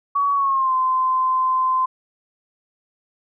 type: tone with pitch glide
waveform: sine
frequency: 1128 to 1034.4 Hz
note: C#6 to C6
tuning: +30 to -20 cents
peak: -16 dBFS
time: 0.15-1.86 s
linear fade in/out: 10 ms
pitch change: -150 cents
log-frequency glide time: 0.34-0.74 s
effects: none